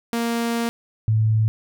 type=tone pair in turn; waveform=sawtooth / sine; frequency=233.1 / 109.66 Hz; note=A#3 / A2; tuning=0 / -5 cents; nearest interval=octave + minor second; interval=1305 cents; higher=first; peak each=-17 / -15 dBFS; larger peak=second; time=0.13-0.69 / 1.08-1.48 s; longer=first; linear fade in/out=0 ms; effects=none